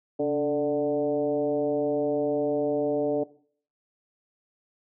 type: tone with frequency modulation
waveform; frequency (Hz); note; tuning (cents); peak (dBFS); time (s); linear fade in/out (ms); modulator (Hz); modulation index
sine; 440; A4; 0; -22; 0.19-3.24; 10; 151; 1.3
effects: noise-tail reverb RT60 0.5 s tail -18 dB re dry + high-pass 150 Hz 12 dB/octave